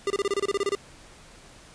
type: tone bursts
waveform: square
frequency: 400 Hz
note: G4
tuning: 35 cents sharp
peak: -23 dBFS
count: 12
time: 0.07-0.751 s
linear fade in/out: 2 ms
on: 32 ms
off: 27 ms
effects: pink hiss -50 dBFS RMS until 1.74 s + resampled to 22050 Hz